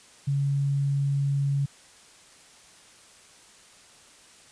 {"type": "tone", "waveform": "sine", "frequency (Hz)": 140, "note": "C#3", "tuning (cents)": 18, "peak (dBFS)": -22, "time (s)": [0.27, 1.66], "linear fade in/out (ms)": 10, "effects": ["white hiss -53 dBFS RMS until 4.51 s", "resampled to 22050 Hz"]}